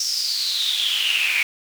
brown noise with high-pass filter sweep, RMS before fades -22 dBFS, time 0-1.43 s, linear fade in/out 2 ms, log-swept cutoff 5600 to 2300 Hz, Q 9.7, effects none

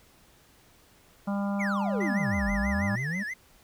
harmonic tone, 200 Hz, G3, 35 cents sharp, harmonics 1 / 3 / 4 / 5 / 6 / 7, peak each -27 / -37 / -39 / -41 / -43 / -44 dBFS, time 1.27-2.96 s, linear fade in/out 10 ms
triangle exponential two-way sweep, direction down then up, 2380 to 45.62 to 214.9 Hz, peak -28 dBFS, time 1.59-3.24 s, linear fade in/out 20 ms, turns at 2.51 s
triangle tone with vibrato, 1864.7 Hz, A#6, in tune, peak -30 dBFS, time 2-3.34 s, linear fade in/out 10 ms, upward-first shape sine, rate 6.2 Hz, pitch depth 180 cents each way
effects pink hiss -59 dBFS RMS until 3.63 s

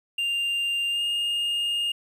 triangle tone with pitch glide, 2794 to 2833 Hz, F7 to F7, 0 to +24 cents, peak -22 dBFS, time 0.18-1.92 s, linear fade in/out 5 ms, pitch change +24 cents, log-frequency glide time 0.9-1.02 s, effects 10-bit

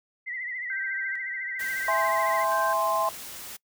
sine tone with vibrato, 1992 Hz, B6, 14 cents sharp, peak -31 dBFS, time 0.26-2.45 s, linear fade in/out 20 ms, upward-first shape triangle, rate 14 Hz, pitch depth 96 cents each way
sine tone with tremolo, 1566 Hz, G6, 2 cents flat, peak -30 dBFS, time 0.7-2.73 s, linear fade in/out 2 ms, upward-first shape square, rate 1.1 Hz, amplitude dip 60%
white noise, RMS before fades -40 dBFS, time 1.59-3.57 s, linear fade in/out 10 ms
sine chord, E augmented, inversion none, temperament equal, 659.3 / 830.6 / 1046.5 Hz, E5 / G#5 / B#5, 0 / 0 / 0 cents, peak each -27 / -30 / -25 dBFS, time 1.88-3.09 s, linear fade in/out 2 ms
effects noise-tail reverb RT60 0.1 s tail -24 dB re dry

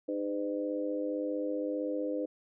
harmonic tone with a mistuned harmonic, 101.8 Hz, G#2, 34 cents flat, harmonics 3 / 4 / 5 / 6, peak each -34 / -42 / -34 / -42 dBFS, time 0.08-2.26 s, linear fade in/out 10 ms, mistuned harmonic 6, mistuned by -18 cents, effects none

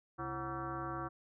sine tone with frequency modulation, 740 Hz, F#5, in tune, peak -37 dBFS, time 0.18-1.09 s, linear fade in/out 20 ms, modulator 202 Hz, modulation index 3.3, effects none

